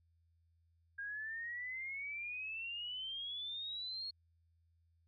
sine exponential sweep, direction up, 1610 to 4330 Hz, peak -40 dBFS, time 0.98-4.11 s, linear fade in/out 10 ms, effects added 83 Hz sine -70 dBFS peak until 5.07 s + MP3 48 kbps

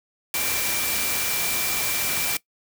sine tone in noise, 2349 Hz, D7, in tune, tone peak -32 dBFS, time 0.34-2.37 s, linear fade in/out 2 ms, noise white, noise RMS -25 dBFS, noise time 0.34-2.37 s, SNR -10 dB, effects noise-tail reverb RT60 0.1 s tail -20 dB re dry

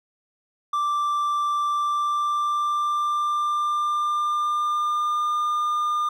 triangle tone with pitch glide, 1174.7 to 1207 Hz, D6 to D6, 0 to +47 cents, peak -19 dBFS, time 0.73-6.09 s, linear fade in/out 5 ms, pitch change +47 cents, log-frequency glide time 1.68-5.34 s, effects none

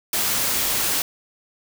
white noise, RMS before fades -22 dBFS, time 0.13-1.02 s, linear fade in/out 2 ms, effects none

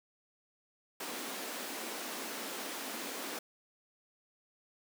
pink high-pass noise, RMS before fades -41 dBFS, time 1-3.39 s, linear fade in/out 5 ms, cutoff 220 Hz, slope 48 dB/octave, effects none

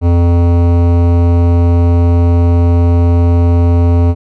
sine tone with hard clipping, 86.1 Hz, F2, 24 cents flat, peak -8 dBFS, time 0.01-4.15 s, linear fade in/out 50 ms, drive 16 dB, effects none

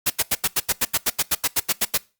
white noise bursts, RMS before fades -19 dBFS, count 16, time 0.06-1.977 s, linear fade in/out 10 ms, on 42 ms, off 83 ms, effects noise-tail reverb RT60 0.3 s tail -22 dB re dry + Opus 48 kbps

